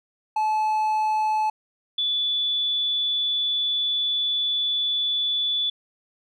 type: tone pair in turn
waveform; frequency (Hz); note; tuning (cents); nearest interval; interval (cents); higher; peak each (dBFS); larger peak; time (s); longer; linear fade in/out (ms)
triangle / sine; 863 / 3460; A5 / A7; -34 / -30; 2 octaves; 2404; second; -18 / -21; first; 0.36-1.5 / 1.98-5.7; second; 5
effects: none